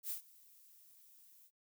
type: noise with ADSR envelope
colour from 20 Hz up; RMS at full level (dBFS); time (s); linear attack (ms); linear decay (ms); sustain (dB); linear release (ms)
violet; -39; 0.03-1.51; 71; 110; -24; 58
effects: noise-tail reverb RT60 0.1 s tail -24 dB re dry

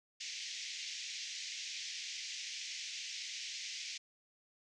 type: band-pass noise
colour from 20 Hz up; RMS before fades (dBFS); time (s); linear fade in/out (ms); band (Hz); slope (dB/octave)
white; -44; 0.2-3.98; 10; 2000 to 6500; 48
effects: none

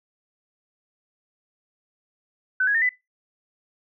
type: tone with pitch steps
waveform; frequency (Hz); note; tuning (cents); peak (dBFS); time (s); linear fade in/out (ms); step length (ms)
sine; 1515 / 1661.7 / 1822.6 / 1999.1; F#6 / G#6 / A#6 / B6; +40 / +1 / -39 / +21; -18; 2.6-2.892; 5; 73
effects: noise-tail reverb RT60 0.2 s tail -20 dB re dry

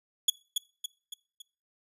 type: tone with echo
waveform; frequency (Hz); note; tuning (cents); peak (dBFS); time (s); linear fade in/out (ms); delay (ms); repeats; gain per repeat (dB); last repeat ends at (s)
sawtooth; 3380; G#7; +30; -16; 0.28-0.3; 5; 280; 4; -6; 1.42
effects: noise-tail reverb RT60 0.4 s tail -23 dB re dry + resampled to 32000 Hz

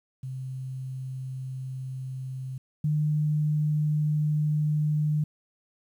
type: tone pair in turn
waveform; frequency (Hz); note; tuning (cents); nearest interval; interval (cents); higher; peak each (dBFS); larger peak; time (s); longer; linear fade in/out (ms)
sine; 130.81 / 151.1; C3 / D3; 0 / +50; major second; 250; second; -32 / -22; second; 0.23-2.58 / 2.84-5.24; second; 5
effects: 10-bit

